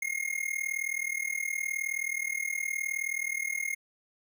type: tone with amplitude modulation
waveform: square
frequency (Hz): 2142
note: C7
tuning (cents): +40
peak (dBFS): -27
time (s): 0.02-3.75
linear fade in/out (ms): 5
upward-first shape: sine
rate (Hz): 39.1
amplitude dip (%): 90
effects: none